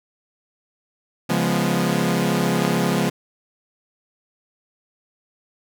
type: chord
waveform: sawtooth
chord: C# dominant seventh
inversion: none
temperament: equal with one note detuned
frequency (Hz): 138.59 / 174.61 / 207.7 / 245.2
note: C#3 / E#3 / G#3 / B3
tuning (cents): 0 / 0 / 0 / -12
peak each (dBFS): -22 / -18 / -20 / -21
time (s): 1.29-3.1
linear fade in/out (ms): 10
effects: none